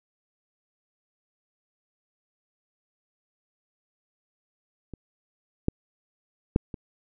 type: clicks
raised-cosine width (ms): 3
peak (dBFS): -25 / -9 / -6 / -22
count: 4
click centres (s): 4.937 / 5.684 / 6.561 / 6.742
effects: none